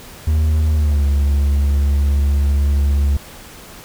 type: tone with pitch glide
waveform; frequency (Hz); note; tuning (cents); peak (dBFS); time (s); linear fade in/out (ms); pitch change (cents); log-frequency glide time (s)
triangle; 77.5 to 70.66; D#2 to C#2; -6 to +34; -10; 0.27-3.17; 5; -160; 0.7-1.06
effects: pink hiss -38 dBFS RMS until 3.84 s